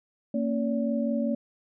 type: tone cluster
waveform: sine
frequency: 229.6 / 274.7 / 572 Hz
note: A#3 / C#4 / D5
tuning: -26 / -16 / -46 cents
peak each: -26 / -31 / -31 dBFS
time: 0.34-1.35 s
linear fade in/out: 5 ms
effects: none